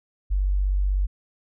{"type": "tone", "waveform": "sine", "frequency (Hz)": 48.04, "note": "G1", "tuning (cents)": -34, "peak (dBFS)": -19, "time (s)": [0.3, 1.07], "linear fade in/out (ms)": 20, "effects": []}